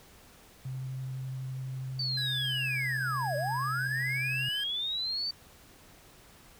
sine tone with vibrato, 130.81 Hz, C3, in tune, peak -34 dBFS, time 0.65-4.49 s, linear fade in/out 5 ms, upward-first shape square, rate 12 Hz, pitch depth 8 cents each way
sine linear two-way sweep, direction down then up, 4618 to 554.4 to 4618 Hz, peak -30 dBFS, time 1.99-5.31 s, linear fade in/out 5 ms, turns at 3.36 s
square tone, 1661.2 Hz, G#6, in tune, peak -38 dBFS, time 2.17-4.64 s, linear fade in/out 5 ms
effects pink hiss -56 dBFS RMS until 6.59 s

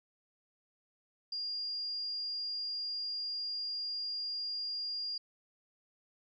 sine tone, 4817 Hz, D8, 43 cents sharp, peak -35 dBFS, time 1.32-5.18 s, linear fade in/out 5 ms, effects none

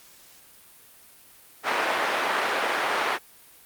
white band-pass noise, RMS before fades -25 dBFS, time 1.63-3.19 s, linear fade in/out 50 ms, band 490 to 1700 Hz, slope 12 dB/octave, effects white hiss -52 dBFS RMS until 3.65 s + Opus 48 kbps

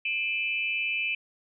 sine tone cluster, 2383 / 2600 / 2991 Hz, D7 / E7 / F#7, +25 / -24 / +18 cents, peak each -30 / -29 / -36 dBFS, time 0.05-1.15 s, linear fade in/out 5 ms, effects none

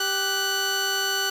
15% pulse tone pair together, 392 / 1486.4 Hz, G4 / F#6, 0 / +7 cents, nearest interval octave + major seventh, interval 2307 cents, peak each -23 / -17 dBFS, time 0-1.3 s, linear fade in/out 5 ms, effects resampled to 32000 Hz + 8-bit

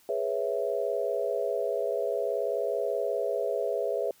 sine chord, C# minor seventh, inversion second, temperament equal, 415.3 / 493.9 / 554.4 / 659.3 Hz, G#4 / B4 / C#5 / E5, 0 / 0 / 0 / 0 cents, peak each -32 dBFS, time 0.09-4.11 s, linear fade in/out 2 ms, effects white hiss -61 dBFS RMS until 4.2 s

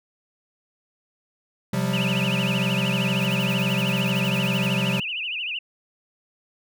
square chord, C suspended fourth, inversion none, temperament equal with one note detuned, 130.81 / 177.97 / 196 Hz, C3 / F3 / G3, 0 / +33 / 0 cents, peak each -27 dBFS, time 1.73-5 s, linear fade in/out 5 ms
sine tone with vibrato, 2714 Hz, E7, 50 cents sharp, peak -26 dBFS, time 1.93-5.59 s, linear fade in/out 5 ms, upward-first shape triangle, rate 13 Hz, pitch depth 210 cents each way
violet noise bursts, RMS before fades -43 dBFS, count 16, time 3.21-4.671 s, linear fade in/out 5 ms, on 51 ms, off 43 ms
effects none

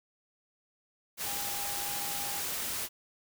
sine tone in noise, 810 Hz, G#5, 43 cents flat, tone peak -42 dBFS, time 1.23-2.43 s, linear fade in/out 50 ms, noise white, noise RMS -35 dBFS, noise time 1.17-2.89 s, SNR -10 dB, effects none

